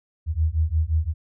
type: beating tone pair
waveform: sine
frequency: 76.7 / 82.4 Hz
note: D#2 / E2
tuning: -24 / 0 cents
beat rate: 5.7 Hz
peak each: -22 dBFS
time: 0.26-1.14 s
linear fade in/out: 50 ms
effects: none